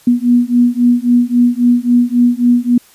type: beating tone pair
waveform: sine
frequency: 240.8 / 244.5 Hz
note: B3 / B3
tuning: -44 / -17 cents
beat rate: 3.7 Hz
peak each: -11 dBFS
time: 0.07-2.78 s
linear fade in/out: 5 ms
effects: white hiss -46 dBFS RMS until 2.94 s + resampled to 32000 Hz